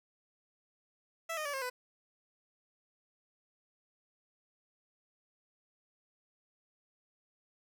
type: tone with pitch steps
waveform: 15% pulse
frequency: 659.3 / 615.1 / 574 / 535.5 / 499.7 Hz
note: E5 / D#5 / D5 / C5 / B4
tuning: 0 / -20 / -40 / +40 / +20 cents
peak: -29 dBFS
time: 1.29-1.7 s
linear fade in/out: 10 ms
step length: 82 ms
effects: none